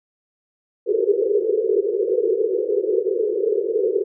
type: band-pass noise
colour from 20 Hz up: white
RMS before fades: -20 dBFS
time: 0.86-4.04 s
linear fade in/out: 20 ms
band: 370 to 480 Hz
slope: 96 dB/octave
effects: none